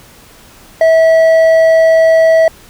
sine tone with hard clipping, 649 Hz, E5, 27 cents flat, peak -6 dBFS, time 0.81-2.48 s, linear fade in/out 2 ms, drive 5 dB, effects pink hiss -40 dBFS RMS until 2.69 s

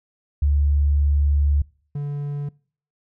sine / triangle tone pair in turn, 72.1 / 144.2 Hz, D2 / D3, -31 / -31 cents, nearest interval octave, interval 1200 cents, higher second, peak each -15 / -22 dBFS, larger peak first, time 0.42-1.62 / 1.95-2.49 s, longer first, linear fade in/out 5 ms, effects noise-tail reverb RT60 0.5 s tail -25 dB re dry

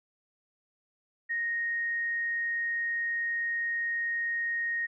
sine tone, 1864.7 Hz, A#6, in tune, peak -28 dBFS, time 1.29-4.87 s, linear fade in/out 20 ms, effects none

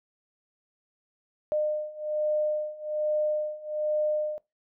sine beating tone pair, 606 / 607.2 Hz, D#5 / D#5, -46 / -42 cents, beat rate 1.2 Hz, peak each -30 / -28 dBFS, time 1.52-4.38 s, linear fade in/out 0 ms, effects noise-tail reverb RT60 0.2 s tail -21 dB re dry

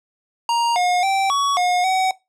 square tone with pitch steps, 937 / 718 / 778 / 1125 / 719 / 754 Hz, A#5 / F5 / G5 / C#6 / F#5 / F#5, +9 / +48 / -13 / +25 / -50 / +32 cents, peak -17 dBFS, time 0.49-2.11 s, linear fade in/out 2 ms, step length 270 ms, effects noise-tail reverb RT60 0.2 s tail -19 dB re dry + low-pass 8000 Hz 12 dB/octave

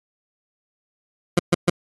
20% pulse tone bursts, 174.6 Hz, F3, in tune, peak -8 dBFS, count 3, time 1.37-1.699 s, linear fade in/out 5 ms, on 23 ms, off 130 ms, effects AAC 32 kbps

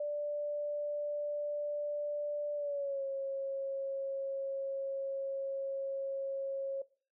sine tone with pitch glide, 587.3 to 544.8 Hz, D5 to C#5, 0 to -30 cents, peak -33 dBFS, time 0-6.82 s, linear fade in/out 5 ms, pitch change -130 cents, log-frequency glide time 2.55-3.03 s, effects noise-tail reverb RT60 0.4 s tail -21 dB re dry

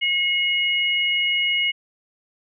sine tone pair together, 2167 / 2893 Hz, C#7 / F#7, -40 / -40 cents, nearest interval perfect fourth, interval 500 cents, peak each -21 dBFS, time 0.01-1.72 s, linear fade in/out 20 ms, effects none

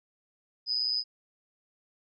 sine tone with amplitude modulation, 4998 Hz, D#8, 7 cents sharp, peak -23 dBFS, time 0.66-1.04 s, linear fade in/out 50 ms, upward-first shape sine, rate 120 Hz, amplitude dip 75%, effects none

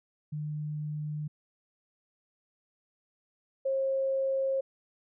sine tone pair in turn, 150.7 / 537 Hz, D3 / C5, +45 / +45 cents, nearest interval octave + minor seventh, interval 2200 cents, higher second, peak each -32 / -26 dBFS, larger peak second, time 0.32-1.28 / 3.65-4.61 s, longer neither, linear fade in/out 10 ms, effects none

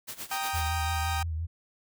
white noise with tremolo, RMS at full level -37 dBFS, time 0.07-0.69 s, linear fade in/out 20 ms, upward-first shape sine, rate 8.3 Hz, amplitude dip 85%
sawtooth chord, Eb major, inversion first, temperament equal, 784 / 932.3 / 1244.5 Hz, G5 / Bb5 / Eb6, 0 / 0 / 0 cents, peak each -28 / -34 / -32 dBFS, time 0.31-1.23 s, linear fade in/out 5 ms
sine tone with vibrato, 81 Hz, E2, 30 cents flat, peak -29 dBFS, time 0.53-1.47 s, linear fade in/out 20 ms, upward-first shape triangle, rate 5.8 Hz, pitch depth 71 cents each way
effects none

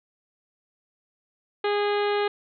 harmonic tone with a mistuned harmonic, 411.1 Hz, G#4, 18 cents flat, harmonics 1 / 2 / 3 / 4 / 5 / 6 / 7 / 8 / 9 / 10, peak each -23 / -29 / -33 / -35 / -37 / -39 / -40 / -41 / -42 / -43 dBFS, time 1.64-2.28 s, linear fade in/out 5 ms, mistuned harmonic 7, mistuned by +17 cents, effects none

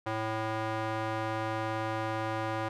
square tone with band-pass filter, 110.3 Hz, A2, 5 cents sharp, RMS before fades -33 dBFS, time 0.06-2.69 s, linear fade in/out 10 ms, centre 960 Hz, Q 0.88, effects none

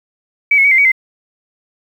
sine tone with pitch steps, 2286 / 2185 / 2262 / 2087 / 2256 / 2071 Hz, D7 / C#7 / C#7 / C7 / C#7 / C7, -47 / -26 / +34 / -5 / +30 / -18 cents, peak -7 dBFS, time 0.51-0.918 s, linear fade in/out 5 ms, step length 68 ms, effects 7-bit

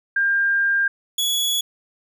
sine / sawtooth tone pair in turn, 1600 / 3382 Hz, G6 / G#7, +35 / +31 cents, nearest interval octave + minor second, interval 1296 cents, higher second, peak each -16 dBFS, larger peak neither, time 0.16-0.88 / 1.18-1.61 s, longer first, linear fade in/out 5 ms, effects none

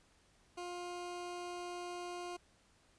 20% pulse tone, 353.4 Hz, F4, 21 cents sharp, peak -37 dBFS, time 0.57-2.37 s, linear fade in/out 10 ms, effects pink hiss -69 dBFS RMS until 2.98 s + resampled to 22050 Hz

